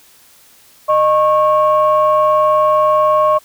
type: tone pair together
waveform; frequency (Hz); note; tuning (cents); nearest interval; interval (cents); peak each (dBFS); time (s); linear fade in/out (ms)
sine; 613.6 / 1095; D#5 / C#6; -24 / -22; minor seventh; 1002; -11; 0.88-3.39; 20
effects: tanh soft clip ceiling -3 dBFS + white hiss -47 dBFS RMS until 3.44 s